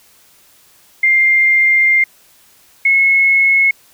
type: tone pair in turn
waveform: sine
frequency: 2105 / 2181 Hz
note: C7 / C#7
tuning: +10 / -29 cents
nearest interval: minor second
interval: 61 cents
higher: second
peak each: -8 dBFS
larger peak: neither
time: 1.03-2.04 / 2.85-3.71 s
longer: first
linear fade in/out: 5 ms
effects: white hiss -49 dBFS RMS until 3.93 s